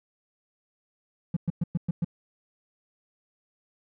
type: tone bursts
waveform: triangle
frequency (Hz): 169.6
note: E3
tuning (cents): +50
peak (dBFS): -19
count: 6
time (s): 1.34-2.046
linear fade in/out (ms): 5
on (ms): 26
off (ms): 110
effects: tanh soft clip ceiling -18 dBFS